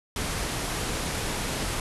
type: low-pass noise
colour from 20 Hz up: pink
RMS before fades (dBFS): -30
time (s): 0.16-1.8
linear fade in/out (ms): 2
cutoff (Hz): 12000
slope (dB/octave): 96
effects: none